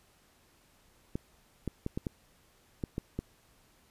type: clicks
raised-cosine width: 3 ms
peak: -20 dBFS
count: 8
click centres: 1.155 / 1.677 / 1.864 / 1.975 / 2.068 / 2.838 / 2.981 / 3.19 s
effects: pink hiss -65 dBFS RMS until 3.9 s + resampled to 32000 Hz